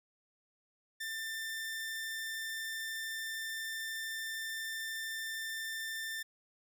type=tone; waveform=sawtooth; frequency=1787 Hz; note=A6; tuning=26 cents sharp; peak=-34 dBFS; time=1-6.23 s; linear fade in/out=10 ms; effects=none